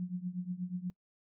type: tone with tremolo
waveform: sine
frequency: 180.1 Hz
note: F#3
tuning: 46 cents flat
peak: -31 dBFS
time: 0-0.9 s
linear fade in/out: 0 ms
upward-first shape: triangle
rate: 8.3 Hz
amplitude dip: 90%
effects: noise-tail reverb RT60 0.1 s tail -24 dB re dry